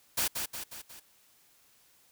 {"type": "noise with echo", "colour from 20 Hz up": "white", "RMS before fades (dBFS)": -29, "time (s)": [0.17, 0.28], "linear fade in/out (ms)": 10, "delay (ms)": 180, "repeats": 4, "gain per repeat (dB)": -5, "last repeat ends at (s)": 1, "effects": ["white hiss -64 dBFS RMS until 2.11 s"]}